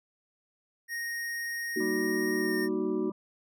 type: tone with pitch glide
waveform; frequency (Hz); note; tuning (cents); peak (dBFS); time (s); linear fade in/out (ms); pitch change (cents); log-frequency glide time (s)
square; 1864.7 to 1836.9; A#6 to A#6; 0 to -26; -33; 0.88-2.69; 50; -26; 2.38-2.55
type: chord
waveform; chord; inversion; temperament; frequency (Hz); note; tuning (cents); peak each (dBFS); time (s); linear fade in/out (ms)
sine; D# minor; second; just; 233.3 / 311.1 / 373.4; A#3 / D#4 / F#4; +2 / 0 / +16; -34 / -32 / -30; 1.76-3.1; 5
type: harmonic tone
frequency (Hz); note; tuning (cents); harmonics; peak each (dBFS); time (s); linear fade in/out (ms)
196; G3; 0; 1 / 3 / 5 / 6; -37 / -48 / -48 / -49; 1.8-3.12; 5
effects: none